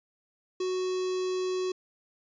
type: tone with notch filter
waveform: square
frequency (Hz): 370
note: F#4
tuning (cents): 0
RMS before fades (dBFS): -30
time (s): 0.6-1.72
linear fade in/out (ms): 5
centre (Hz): 1600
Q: 0.84
effects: resampled to 16000 Hz